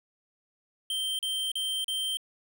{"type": "tone bursts", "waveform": "square", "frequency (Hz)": 3136, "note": "G7", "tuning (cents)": 0, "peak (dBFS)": -29, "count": 4, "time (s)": [0.9, 2.171], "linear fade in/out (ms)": 2, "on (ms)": 290, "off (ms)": 37, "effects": ["10-bit"]}